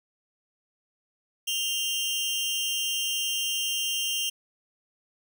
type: tone pair together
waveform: sawtooth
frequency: 2798 / 3141 Hz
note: F7 / G7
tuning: +3 / +3 cents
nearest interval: major second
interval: 200 cents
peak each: -26 dBFS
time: 1.47-4.3 s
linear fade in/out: 10 ms
effects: none